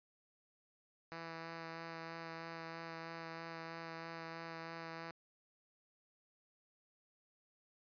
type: tone with vibrato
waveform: 5% pulse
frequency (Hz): 164.81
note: E3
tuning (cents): 0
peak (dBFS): -34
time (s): 1.12-5.11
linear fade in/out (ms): 0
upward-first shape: sine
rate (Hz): 3.1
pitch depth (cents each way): 11
effects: resampled to 11025 Hz